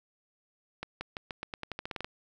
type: accelerating click train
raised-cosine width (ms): 0.3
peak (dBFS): -20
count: 14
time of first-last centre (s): 0.83-2.045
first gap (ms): 180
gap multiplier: 0.88
effects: 10-bit